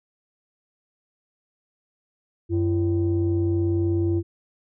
sine tone pair together, 93.7 / 337.4 Hz, F#2 / E4, +22 / +40 cents, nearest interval octave + minor seventh, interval 2218 cents, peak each -21 dBFS, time 2.49-4.23 s, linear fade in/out 50 ms, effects tanh soft clip ceiling -14 dBFS

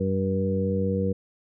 harmonic tone with a mistuned harmonic, 95.9 Hz, G2, 37 cents flat, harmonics 1 / 2 / 3 / 4 / 5, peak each -28 / -26 / -35 / -35 / -27 dBFS, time 0-1.13 s, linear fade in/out 10 ms, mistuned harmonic 1, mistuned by -17 cents, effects none

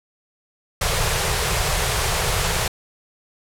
pink band-stop noise, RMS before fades -21 dBFS, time 0.81-2.68 s, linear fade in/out 5 ms, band 170 to 390 Hz, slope 48 dB/octave, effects low-pass 12000 Hz 12 dB/octave

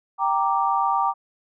sine chord, G minor, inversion none, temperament equal, 784 / 932.3 / 1174.7 Hz, G5 / Bb5 / D6, 0 / 0 / 0 cents, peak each -23 dBFS, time 0.18-1.14 s, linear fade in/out 50 ms, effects none

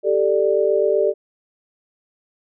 sine chord, G suspended second, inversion none, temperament equal with one note detuned, 392 / 440 / 591.4 Hz, G4 / A4 / D5, 0 / 0 / +12 cents, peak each -19 dBFS, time 0.03-1.14 s, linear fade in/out 50 ms, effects none

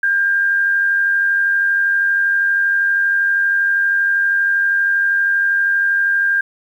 sine tone with amplitude modulation, 1600 Hz, G6, 35 cents sharp, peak -11 dBFS, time 0.03-6.41 s, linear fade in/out 5 ms, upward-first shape sine, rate 92.6 Hz, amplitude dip 35%, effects 8-bit

